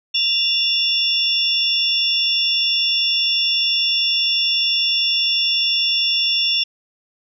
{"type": "tone cluster", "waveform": "sine", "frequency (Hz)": [2791, 3477, 5440], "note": ["F7", "A7", "F8"], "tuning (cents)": [-2, -21, -46], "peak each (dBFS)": -20, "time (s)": [0.14, 6.64], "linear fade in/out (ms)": 10, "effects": []}